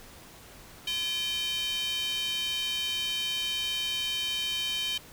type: tone with high-pass filter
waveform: square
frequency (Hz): 342.6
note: F4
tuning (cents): -33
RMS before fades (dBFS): -31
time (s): 0.87-4.98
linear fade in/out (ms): 5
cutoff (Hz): 3000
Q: 5.7
effects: pink hiss -50 dBFS RMS until 5.12 s